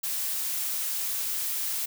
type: noise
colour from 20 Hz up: blue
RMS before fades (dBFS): -30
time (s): 0.03-1.86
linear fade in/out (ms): 10
effects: none